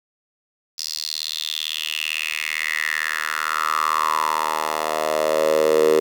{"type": "tone with high-pass filter sweep", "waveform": "10% pulse", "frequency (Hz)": 77.78, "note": "D#2", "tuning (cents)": 0, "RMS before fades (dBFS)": -22, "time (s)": [0.78, 6], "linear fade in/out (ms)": 5, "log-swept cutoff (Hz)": [5000, 430], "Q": 5.7, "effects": ["8-bit"]}